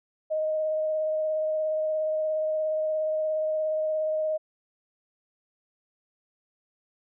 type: tone with vibrato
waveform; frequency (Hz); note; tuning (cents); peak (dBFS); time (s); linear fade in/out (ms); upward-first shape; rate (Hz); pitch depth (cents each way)
sine; 623; D#5; +2; -24; 0.3-4.38; 20; sine; 17; 12
effects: none